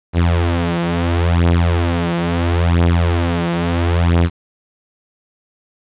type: beating tone pair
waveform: sawtooth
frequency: 85.1 / 85.84 Hz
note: F2 / F2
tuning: -44 / -29 cents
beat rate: 0.74 Hz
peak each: -12 dBFS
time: 0.13-4.3 s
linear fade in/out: 50 ms
effects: resampled to 8000 Hz + 7-bit